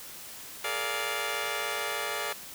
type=chord; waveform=10% pulse; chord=Bb dominant seventh; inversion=third; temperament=just; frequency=419.5 / 466.2 / 582.7 / 699.2 Hz; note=Ab4 / Bb4 / D5 / F5; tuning=+17 / 0 / -14 / +2 cents; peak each=-28 / -29 / -27 / -29 dBFS; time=0.64-2.33 s; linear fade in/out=5 ms; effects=white hiss -44 dBFS RMS until 2.54 s